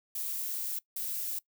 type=noise bursts at uneven times; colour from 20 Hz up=violet; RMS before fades=-35 dBFS; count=2; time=0.15-0.79 / 0.96-1.39 s; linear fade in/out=5 ms; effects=noise-tail reverb RT60 0.1 s tail -21 dB re dry